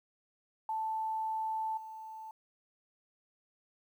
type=tone with level steps; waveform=sine; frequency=880 Hz; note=A5; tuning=in tune; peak=-32 / -43 dBFS; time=0.69-2.31 s; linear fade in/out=2 ms; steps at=1.77 s; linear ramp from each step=5 ms; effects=11-bit